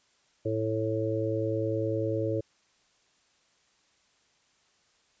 harmonic tone, 110 Hz, A2, in tune, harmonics 1 / 3 / 4 / 5, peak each -32 / -32 / -32 / -32 dBFS, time 0.45-2.41 s, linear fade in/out 10 ms, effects white hiss -67 dBFS RMS until 5.2 s + resampled to 16000 Hz

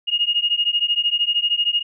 sine beating tone pair, 2852 / 2865 Hz, F7 / F7, +36 / +44 cents, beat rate 13 Hz, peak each -20 / -20 dBFS, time 0.07-1.83 s, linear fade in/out 20 ms, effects none

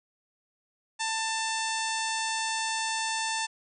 harmonic tone, 890 Hz, A5, 20 cents sharp, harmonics 1 / 2 / 3 / 4 / 5 / 6 / 7 / 8 / 9 / 10, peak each -32 / -35 / -37 / -38 / -39 / -40 / -40 / -41 / -42 / -42 dBFS, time 0.99-3.47 s, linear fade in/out 20 ms, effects none

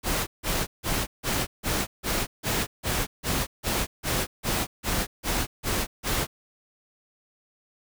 pink noise bursts, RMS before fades -26 dBFS, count 16, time 0.03-6.27 s, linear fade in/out 50 ms, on 240 ms, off 160 ms, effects none

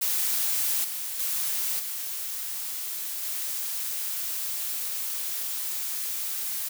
blue noise with level steps, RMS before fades -26 / -33 / -28 / -33 / -31 dBFS, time 0.01-6.69 s, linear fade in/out 10 ms, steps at 0.84 / 1.19 / 1.79 / 3.23 s, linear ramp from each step 5 ms, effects none

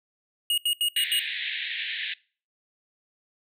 square tone bursts, 2870 Hz, F7, 47 cents sharp, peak -22 dBFS, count 5, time 0.5-1.194 s, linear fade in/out 2 ms, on 78 ms, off 76 ms
pink band-pass noise, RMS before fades -32 dBFS, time 0.96-2.14 s, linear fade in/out 5 ms, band 1700 to 3900 Hz, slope 96 dB/octave
effects noise-tail reverb RT60 0.4 s tail -23 dB re dry

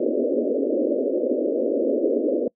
white band-pass noise, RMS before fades -22 dBFS, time 0-2.48 s, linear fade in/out 5 ms, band 240 to 590 Hz, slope 96 dB/octave, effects noise-tail reverb RT60 0.1 s tail -26 dB re dry

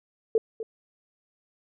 sine tone with echo, 446.4 Hz, A4, 25 cents sharp, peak -17 dBFS, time 0.35-0.38 s, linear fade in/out 2 ms, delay 250 ms, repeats 1, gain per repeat -13 dB, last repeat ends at 0.63 s, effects none

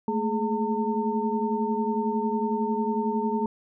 sine tone cluster, 215.3 / 226.3 / 420.4 / 905 Hz, A3 / A3 / G#4 / A5, -37 / +49 / +21 / +48 cents, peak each -29 dBFS, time 0.08-3.46 s, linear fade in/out 2 ms, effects none

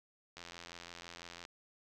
click train, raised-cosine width 0.2 ms, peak -30 dBFS, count 94, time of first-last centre 0.37-1.451 s, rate 86 Hz, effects none

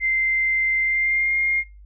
sine tone with pitch glide, 2083 to 2126 Hz, C7 to C7, -8 to +27 cents, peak -18 dBFS, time 0-1.64 s, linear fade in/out 50 ms, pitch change +35 cents, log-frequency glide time 0.8-1.35 s, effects noise-tail reverb RT60 0.3 s tail -24 dB re dry + added 50 Hz sine -42 dBFS peak until 1.85 s

